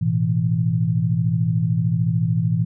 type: chord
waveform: sine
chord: A suspended second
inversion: none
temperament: equal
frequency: 110 / 123.47 / 164.81 Hz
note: A2 / B2 / E3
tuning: 0 / 0 / 0 cents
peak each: -22 / -22 / -20 dBFS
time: 0.01-2.65 s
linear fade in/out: 10 ms
effects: none